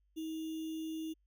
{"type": "tone with sample-and-hold", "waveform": "sine", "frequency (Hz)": 318.9, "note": "D#4", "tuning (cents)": 43, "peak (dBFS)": -37, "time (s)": [0.16, 1.14], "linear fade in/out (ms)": 20, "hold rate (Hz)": 3150, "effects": ["added 50 Hz sine -70 dBFS peak until 1.26 s"]}